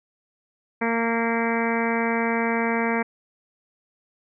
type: harmonic tone with a mistuned harmonic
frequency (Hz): 230.1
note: A#3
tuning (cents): -22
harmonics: 1 / 2 / 3 / 4 / 5 / 6 / 7 / 8 / 9 / 10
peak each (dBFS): -25 / -27 / -31 / -29 / -35 / -36 / -32 / -34 / -32 / -33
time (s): 0.81-3.03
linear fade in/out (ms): 10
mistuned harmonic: 8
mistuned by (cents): +19
effects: none